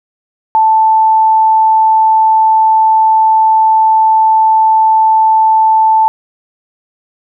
sine tone, 880 Hz, A5, in tune, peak -5 dBFS, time 0.55-6.08 s, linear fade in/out 0 ms, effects none

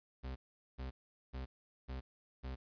40% pulse tone bursts, 64.9 Hz, C2, 13 cents flat, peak -40 dBFS, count 5, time 0.23-2.56 s, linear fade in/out 20 ms, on 130 ms, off 420 ms, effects resampled to 11025 Hz + 13-bit

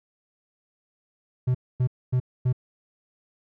triangle tone bursts, 126.2 Hz, B2, 38 cents sharp, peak -17 dBFS, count 4, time 1.47-2.528 s, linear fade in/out 10 ms, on 77 ms, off 250 ms, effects none

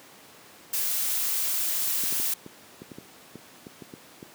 blue noise, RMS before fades -27 dBFS, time 0.73-2.34 s, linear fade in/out 5 ms
clicks, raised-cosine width 3 ms, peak -24 dBFS, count 12, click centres 2.037 / 2.125 / 2.199 / 2.463 / 2.819 / 2.917 / 2.985 / 3.356 / 3.668 / 3.822 / 3.938 / 4.228 s
effects pink hiss -50 dBFS RMS until 4.34 s + high-pass 200 Hz 12 dB/octave

